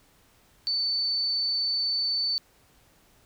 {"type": "tone", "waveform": "sine", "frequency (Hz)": 4516, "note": "C#8", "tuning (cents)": 31, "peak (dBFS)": -24, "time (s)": [0.67, 2.38], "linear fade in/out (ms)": 0, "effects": ["pink hiss -61 dBFS RMS until 3.25 s"]}